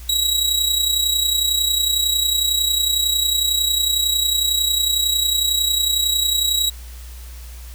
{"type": "tone with amplitude modulation", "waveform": "sawtooth", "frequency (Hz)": 3864, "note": "B7", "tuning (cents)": -39, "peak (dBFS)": -11, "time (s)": [0.09, 6.7], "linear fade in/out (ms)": 5, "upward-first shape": "sine", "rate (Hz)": 31, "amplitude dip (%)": 55, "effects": ["added 60 Hz sine -33 dBFS peak until 7.74 s", "white hiss -44 dBFS RMS until 7.74 s"]}